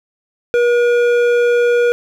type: tone with hard clipping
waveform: sine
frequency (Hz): 480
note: B4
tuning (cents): -49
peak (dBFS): -12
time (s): 0.54-1.92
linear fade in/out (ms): 0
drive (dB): 10
effects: none